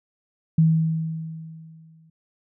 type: tone with exponential decay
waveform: sine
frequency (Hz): 160.9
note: E3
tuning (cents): -42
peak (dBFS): -12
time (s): 0.58-2.1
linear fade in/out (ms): 5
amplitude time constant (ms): 330
effects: none